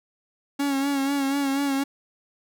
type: tone with vibrato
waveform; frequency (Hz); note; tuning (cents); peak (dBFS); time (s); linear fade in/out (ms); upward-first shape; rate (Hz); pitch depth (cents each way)
45% pulse; 277.2; C#4; 0; -22; 0.59-1.84; 10; sine; 4.1; 42
effects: none